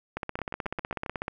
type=two click trains; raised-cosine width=0.5 ms; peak=-16 / -19 dBFS; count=19 / 6; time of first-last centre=0.17-1.281 / 0.39-1.062 s; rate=16.2 / 7.44 Hz; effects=none